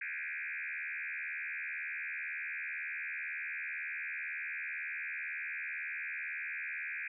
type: tone with frequency modulation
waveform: sine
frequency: 2020 Hz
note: B6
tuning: 39 cents sharp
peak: -37 dBFS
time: 0.01-7.08 s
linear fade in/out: 5 ms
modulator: 78 Hz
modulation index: 6
effects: none